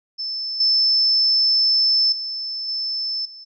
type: tone with level steps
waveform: sine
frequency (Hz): 5274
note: E8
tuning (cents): 0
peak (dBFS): -24 / -14 / -25 / -22 / -37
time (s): 0.18-3.45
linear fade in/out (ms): 20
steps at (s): 0.6 / 2.12 / 2.68 / 3.25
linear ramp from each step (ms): 5
effects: none